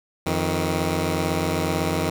10% pulse tone pair together, 88 / 157.98 Hz, F2 / D#3, +14 / +27 cents, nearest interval minor seventh, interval 1013 cents, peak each -16 dBFS, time 0.26-2.1 s, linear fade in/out 5 ms, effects none

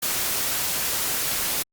white noise, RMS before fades -25 dBFS, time 0.02-1.63 s, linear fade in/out 10 ms, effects Opus 48 kbps

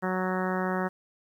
harmonic tone, 185.3 Hz, F#3, 3 cents sharp, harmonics 1 / 2 / 3 / 4 / 5 / 6 / 7 / 8 / 9 / 10, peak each -30 / -33 / -35 / -36 / -37 / -38 / -38 / -39 / -40 / -40 dBFS, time 0.02-0.89 s, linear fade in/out 20 ms, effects 10-bit

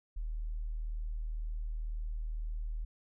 sine tone, 39 Hz, D#1, 5 cents sharp, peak -34 dBFS, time 0.16-2.85 s, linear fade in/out 10 ms, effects none

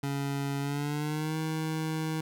25% pulse tone with pitch glide, 140 to 158.06 Hz, C#3 to D#3, +18 to +28 cents, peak -26 dBFS, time 0.03-2.21 s, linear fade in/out 5 ms, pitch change +210 cents, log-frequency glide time 0.6-1.37 s, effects none

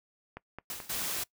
click train, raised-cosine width 0.5 ms, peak -26 dBFS, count 4, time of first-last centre 0.37-1.018 s, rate 4.63 Hz
white noise with exponential decay, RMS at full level -36 dBFS, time 0.7-1.11 s, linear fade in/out 1 ms, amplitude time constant 88 ms
white noise, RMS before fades -34 dBFS, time 0.89-1.24 s, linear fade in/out 10 ms
effects noise-tail reverb RT60 0.1 s tail -22 dB re dry

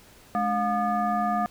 sine tone with frequency modulation, 713 Hz, F5, 36 cents sharp, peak -22 dBFS, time 0.35-1.46 s, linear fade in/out 0 ms, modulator 502 Hz, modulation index 1.1, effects pink hiss -53 dBFS RMS until 1.5 s

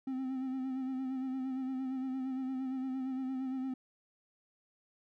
triangle tone with vibrato, 261.6 Hz, C4, in tune, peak -32 dBFS, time 0.07-3.74 s, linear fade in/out 5 ms, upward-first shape sine, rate 8.7 Hz, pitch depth 36 cents each way, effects none

